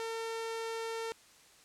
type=tone; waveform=sawtooth; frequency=453.2 Hz; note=A#4; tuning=49 cents flat; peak=-32 dBFS; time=0-1.12 s; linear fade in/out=0 ms; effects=white hiss -60 dBFS RMS until 1.64 s + low-pass 9000 Hz 12 dB/octave